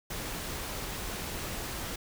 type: noise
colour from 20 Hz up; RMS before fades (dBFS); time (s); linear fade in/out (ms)
pink; -37; 0.1-1.96; 5
effects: none